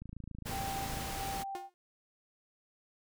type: click train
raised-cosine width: 5 ms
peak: -32 dBFS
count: 28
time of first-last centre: 0.02-1.009 s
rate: 27.3 Hz
type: noise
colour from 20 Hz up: pink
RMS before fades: -40 dBFS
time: 0.45-1.44 s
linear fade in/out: 20 ms
type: tone with tremolo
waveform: sine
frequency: 784 Hz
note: G5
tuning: in tune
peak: -37 dBFS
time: 0.49-1.7 s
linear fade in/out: 50 ms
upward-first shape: square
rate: 1.4 Hz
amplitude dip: 50%
type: tone with exponential decay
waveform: sawtooth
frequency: 357 Hz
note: F4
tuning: 38 cents sharp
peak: -35 dBFS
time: 1.55-1.74 s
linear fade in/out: 0 ms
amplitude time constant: 41 ms
effects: none